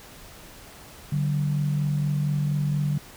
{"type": "tone pair together", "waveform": "sine", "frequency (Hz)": [146.83, 191.08], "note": ["D3", "G3"], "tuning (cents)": [0, -44], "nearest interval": "perfect fourth", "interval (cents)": 456, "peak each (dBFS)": [-22, -31], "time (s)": [1.12, 2.98], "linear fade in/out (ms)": 5, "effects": ["pink hiss -46 dBFS RMS until 3.16 s"]}